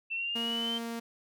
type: exponential sweep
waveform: sine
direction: up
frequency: 2672 to 3136 Hz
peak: -31 dBFS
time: 0.1-0.79 s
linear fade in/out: 20 ms
type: tone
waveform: sawtooth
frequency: 231.7 Hz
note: A#3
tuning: 10 cents flat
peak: -31 dBFS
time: 0.35-1 s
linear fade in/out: 10 ms
effects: none